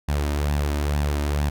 sawtooth tone with flanger, 73 Hz, D2, 10 cents flat, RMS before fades -23 dBFS, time 0.08-1.5 s, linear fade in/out 10 ms, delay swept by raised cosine 1.1 to 3.3 ms, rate 2.2 Hz, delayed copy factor +0.5, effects none

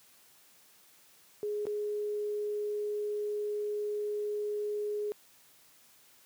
sine tone with dropouts, 417.4 Hz, G#4, 9 cents sharp, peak -31 dBFS, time 1.43-5.12 s, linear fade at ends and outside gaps 0 ms, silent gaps 1.654-1.668 s, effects white hiss -61 dBFS RMS until 6.25 s + high-pass 100 Hz 12 dB/octave

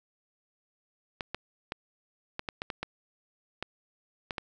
clicks, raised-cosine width 0.3 ms, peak -17 dBFS, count 11, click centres 1.208 / 1.346 / 1.721 / 2.394 / 2.488 / 2.619 / 2.702 / 2.83 / 3.626 / 4.308 / 4.382 s, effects none

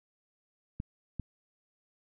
clicks, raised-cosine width 5 ms, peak -23 dBFS, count 2, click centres 0.801 / 1.197 s, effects none

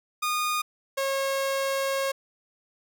sawtooth tone pair in turn, 1226 / 543.8 Hz, D#6 / C#5, -26 / -33 cents, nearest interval octave + major second, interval 1407 cents, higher first, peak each -21 / -21 dBFS, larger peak neither, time 0.22-0.62 / 0.97-2.12 s, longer second, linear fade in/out 10 ms, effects none

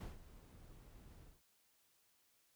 brown noise with ADSR envelope, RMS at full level -45 dBFS, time 0-1.42 s, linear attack 13 ms, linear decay 160 ms, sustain -14 dB, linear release 190 ms, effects white hiss -75 dBFS RMS until 2.55 s

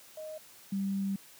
sine tone pair in turn, 622.3 / 196.01 Hz, D#5 / G3, 0 / 0 cents, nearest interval octave + minor sixth, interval 2000 cents, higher first, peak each -39 / -29 dBFS, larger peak second, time 0.17-0.38 / 0.72-1.16 s, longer second, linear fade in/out 5 ms, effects white hiss -55 dBFS RMS until 1.39 s + high-pass 100 Hz 12 dB/octave

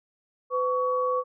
sine tone pair together, 505 / 1125.5 Hz, B4 / C#6, +39 / +26 cents, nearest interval octave + major second, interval 1387 cents, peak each -25 / -26 dBFS, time 0.5-1.24 s, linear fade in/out 50 ms, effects none

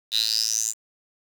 10% pulse tone with high-pass filter sweep, 110.8 Hz, A2, 13 cents sharp, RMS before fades -24 dBFS, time 0.11-0.74 s, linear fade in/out 50 ms, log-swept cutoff 3700 to 7300 Hz, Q 9.6, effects 7-bit

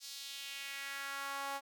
sawtooth tone with high-pass filter sweep, 277.2 Hz, C#4, in tune, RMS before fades -43 dBFS, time 0-1.61 s, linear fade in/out 50 ms, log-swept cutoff 4900 to 810 Hz, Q 2, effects none

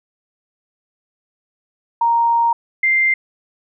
sine tone pair in turn, 932.3 / 2093 Hz, A#5 / C7, 0 / 0 cents, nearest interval octave + major second, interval 1400 cents, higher second, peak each -12 dBFS, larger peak neither, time 2.01-2.53 / 2.83-3.14 s, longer first, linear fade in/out 5 ms, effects none

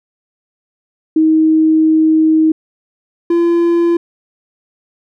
sine / triangle tone pair in turn, 316 / 340.9 Hz, D#4 / F4, +27 / -42 cents, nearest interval minor second, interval 131 cents, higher second, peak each -7 dBFS, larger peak neither, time 1.16-2.52 / 3.3-3.97 s, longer first, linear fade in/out 5 ms, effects none

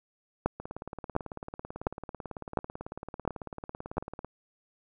two click trains, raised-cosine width 1 ms, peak -11 / -24 dBFS, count 6 / 67, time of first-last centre 0.46-3.981 / 0.6-4.246 s, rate 1.42 / 18.1 Hz, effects none

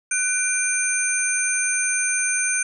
sine tone cluster, 1497 / 2386 / 6280 / 8770 / 9090 Hz, F#6 / D7 / G8 / C#9 / C#9, +20 / +27 / +2 / -20 / +42 cents, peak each -26 dBFS, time 0.11-2.63 s, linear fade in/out 5 ms, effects none

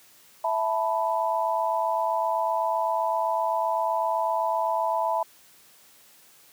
sine chord, E suspended fourth, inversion none, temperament equal, 659.3 / 880 / 987.8 Hz, E5 / A5 / B5, 0 / 0 / 0 cents, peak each -27 dBFS, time 0.44-5.23 s, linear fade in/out 5 ms, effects white hiss -55 dBFS RMS until 6.52 s + high-pass 100 Hz 12 dB/octave

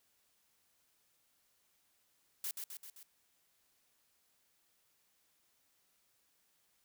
blue noise with echo, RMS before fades -39 dBFS, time 2.44-2.51 s, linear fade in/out 2 ms, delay 130 ms, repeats 4, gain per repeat -4 dB, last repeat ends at 3.03 s, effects white hiss -75 dBFS RMS until 6.84 s

